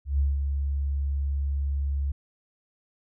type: tone with ADSR envelope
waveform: sine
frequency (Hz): 69.9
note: C#2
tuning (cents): +15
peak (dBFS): -19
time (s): 0.05-2.12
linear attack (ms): 140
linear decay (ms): 180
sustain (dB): -5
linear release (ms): 8
effects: none